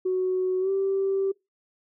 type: tone with pitch glide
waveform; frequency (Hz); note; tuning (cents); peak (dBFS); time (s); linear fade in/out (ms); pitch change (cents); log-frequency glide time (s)
sine; 370.7 to 388.9; F#4 to G4; +3 to -14; -21; 0.05-1.32; 10; +83; 0.6-0.7
effects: noise-tail reverb RT60 0.2 s tail -24 dB re dry + tanh soft clip ceiling -17 dBFS